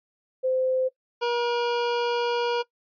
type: tone pair in turn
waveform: sine / 25% pulse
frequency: 517 / 477.4 Hz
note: C5 / A#4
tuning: -21 / +41 cents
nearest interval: minor second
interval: 138 cents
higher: first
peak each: -21 / -19 dBFS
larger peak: second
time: 0.43-0.89 / 1.21-2.63 s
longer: second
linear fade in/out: 20 ms
effects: noise-tail reverb RT60 0.1 s tail -20 dB re dry + resampled to 11025 Hz